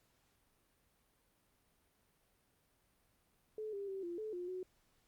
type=tone with pitch steps; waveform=sine; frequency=431.7 / 399.5 / 386.4 / 345.2 / 432.8 / 355.5 / 368.7 Hz; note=A4 / G4 / G4 / F4 / A4 / F4 / F#4; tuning=-33 / +33 / -25 / -20 / -29 / +31 / -6 cents; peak=-40 dBFS; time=3.58-4.63 s; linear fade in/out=2 ms; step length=150 ms; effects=pink hiss -75 dBFS RMS until 5.07 s + Opus 48 kbps